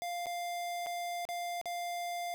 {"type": "tone with dropouts", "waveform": "square", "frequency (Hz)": 698.5, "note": "F5", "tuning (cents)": 0, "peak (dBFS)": -36, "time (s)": [0.02, 2.34], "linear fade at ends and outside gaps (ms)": 0, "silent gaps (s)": [[0.259, 0.267], [0.862, 0.868], [1.252, 1.289], [1.614, 1.657]], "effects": ["11-bit"]}